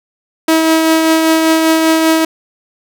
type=tone with tremolo; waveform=sawtooth; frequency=321.6 Hz; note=E4; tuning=43 cents flat; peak=-3 dBFS; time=0.48-2.25 s; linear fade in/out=5 ms; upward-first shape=triangle; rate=5.1 Hz; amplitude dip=35%; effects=none